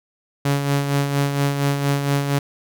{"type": "tone with tremolo", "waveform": "sawtooth", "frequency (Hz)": 141.1, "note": "C#3", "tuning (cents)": 31, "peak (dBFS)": -12, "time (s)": [0.45, 2.39], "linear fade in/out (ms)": 5, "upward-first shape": "sine", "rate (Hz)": 4.3, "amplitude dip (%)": 50, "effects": []}